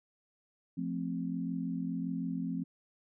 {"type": "chord", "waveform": "sine", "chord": "F major", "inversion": "none", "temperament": "equal", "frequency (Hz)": [174.61, 220, 261.6], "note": ["F3", "A3", "C4"], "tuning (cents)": [0, 0, 0], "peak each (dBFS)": [-36, -40, -36], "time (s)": [0.77, 2.64], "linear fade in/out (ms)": 10, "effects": []}